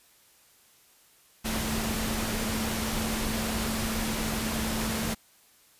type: tone in noise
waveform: sine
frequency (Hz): 221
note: A3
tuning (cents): +8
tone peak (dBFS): -32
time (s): 1.44-5.15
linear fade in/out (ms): 20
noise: pink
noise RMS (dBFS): -31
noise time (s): 1.44-5.15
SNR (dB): -4
effects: white hiss -60 dBFS RMS until 5.79 s + resampled to 32000 Hz